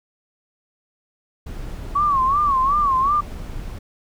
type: noise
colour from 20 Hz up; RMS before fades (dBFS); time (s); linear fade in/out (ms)
brown; -31; 1.46-3.79; 10
type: tone with vibrato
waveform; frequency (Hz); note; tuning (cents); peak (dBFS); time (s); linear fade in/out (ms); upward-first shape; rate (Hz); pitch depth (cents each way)
sine; 1115; C#6; +10; -15; 1.95-3.21; 10; sine; 2.7; 130
effects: none